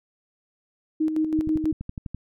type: tone with tremolo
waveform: sine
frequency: 313 Hz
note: D#4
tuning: 10 cents sharp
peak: -19 dBFS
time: 1-1.72 s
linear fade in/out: 10 ms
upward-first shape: square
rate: 6.1 Hz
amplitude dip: 50%
type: click train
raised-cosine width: 5 ms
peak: -20 dBFS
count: 10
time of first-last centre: 1.39-2.146 s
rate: 11.9 Hz
effects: none